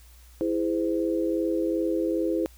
sine chord, E augmented, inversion none, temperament just, 329.6 / 412 / 515 Hz, E4 / G#4 / B#4, 0 / -14 / -28 cents, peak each -25 / -30 / -29 dBFS, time 0.41-2.46 s, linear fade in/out 0 ms, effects added 60 Hz sine -49 dBFS peak until 2.57 s + white hiss -57 dBFS RMS until 2.57 s

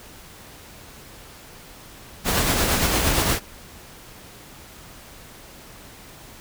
pink noise with tremolo, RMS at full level -19 dBFS, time 2.24-3.4 s, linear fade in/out 50 ms, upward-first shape triangle, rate 8.7 Hz, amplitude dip 40%, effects pink hiss -44 dBFS RMS until 6.4 s

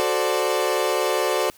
30% pulse chord, D dominant seventh, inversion first, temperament equal, 370 / 440 / 523.3 / 587.3 Hz, F#4 / A4 / C5 / D5, 0 / 0 / 0 / 0 cents, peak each -23 dBFS, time 0-1.5 s, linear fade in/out 0 ms, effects white hiss -52 dBFS RMS until 1.57 s

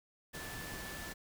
sine tone in noise, 1749 Hz, A6, 11 cents flat, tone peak -48 dBFS, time 0.33-1.14 s, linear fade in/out 20 ms, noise pink, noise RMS -45 dBFS, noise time 0.33-1.14 s, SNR -6 dB, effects none

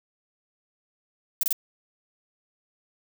violet noise bursts, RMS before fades -23 dBFS, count 3, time 1.41-1.528 s, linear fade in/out 2 ms, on 22 ms, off 26 ms, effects none

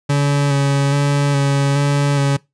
40% pulse tone with vibrato, 141.3 Hz, C#3, 34 cents sharp, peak -12 dBFS, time 0.09-2.37 s, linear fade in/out 10 ms, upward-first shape square, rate 1.2 Hz, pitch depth 18 cents each way, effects noise-tail reverb RT60 0.2 s tail -22 dB re dry + resampled to 22050 Hz

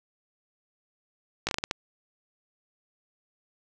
slowing click train, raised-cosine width 0.2 ms, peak -10 dBFS, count 7, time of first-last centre 1.47-1.711 s, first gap 18 ms, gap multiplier 1.32, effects none

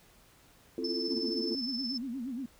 sine chord, F major seventh, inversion second, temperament equal with one note detuned, 261.6 / 334.4 / 349.2 / 440 Hz, C4 / E4 / F4 / A4, 0 / +25 / 0 / 0 cents, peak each -37 dBFS, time 0.78-1.55 s, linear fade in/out 2 ms
sine tone with tremolo, 5274 Hz, E8, in tune, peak -31 dBFS, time 0.84-1.98 s, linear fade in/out 5 ms, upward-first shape triangle, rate 19 Hz, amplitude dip 60%
sine tone with vibrato, 251.9 Hz, B3, 34 cents sharp, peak -34 dBFS, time 1.08-2.46 s, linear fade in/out 5 ms, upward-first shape sine, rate 8.5 Hz, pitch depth 170 cents each way
effects tanh soft clip ceiling -21 dBFS + pink hiss -61 dBFS RMS until 2.59 s

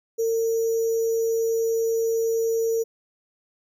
sine tone with sample-and-hold, 454.7 Hz, A#4, 43 cents flat, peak -20 dBFS, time 0.18-2.84 s, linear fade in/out 20 ms, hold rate 6300 Hz, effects none

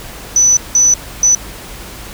sine tone bursts at uneven times, 5980 Hz, F#8, 17 cents sharp, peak -6 dBFS, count 3, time 0.36-0.57 / 0.75-0.94 / 1.23-1.35 s, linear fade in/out 2 ms, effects added 50 Hz sine -35 dBFS peak until 2.13 s + pink hiss -31 dBFS RMS until 2.13 s

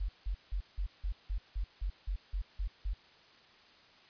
sine tone bursts, 46.24 Hz, F#1, in tune, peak -31 dBFS, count 12, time 0-2.938 s, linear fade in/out 10 ms, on 89 ms, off 170 ms, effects white hiss -60 dBFS RMS until 4.09 s + resampled to 11025 Hz

